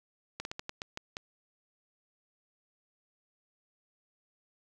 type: slowing click train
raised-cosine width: 0.2 ms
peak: -20 dBFS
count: 8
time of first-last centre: 0.4-1.169 s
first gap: 51 ms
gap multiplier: 1.25
effects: none